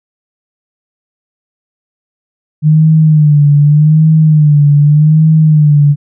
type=tone with vibrato; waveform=sine; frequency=151.4 Hz; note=D#3; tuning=47 cents flat; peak=-3 dBFS; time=2.62-5.96 s; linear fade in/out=50 ms; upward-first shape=sine; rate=0.84 Hz; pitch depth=76 cents each way; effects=none